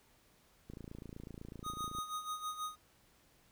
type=click train; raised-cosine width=3 ms; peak=-34 dBFS; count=37; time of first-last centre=0.7-1.986 s; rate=28 Hz
type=tone with tremolo; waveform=square; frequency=1244.5 Hz; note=D#6; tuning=in tune; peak=-37 dBFS; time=1.63-2.76 s; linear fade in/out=50 ms; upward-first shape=sine; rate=6.2 Hz; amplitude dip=70%
effects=pink hiss -68 dBFS RMS until 3.51 s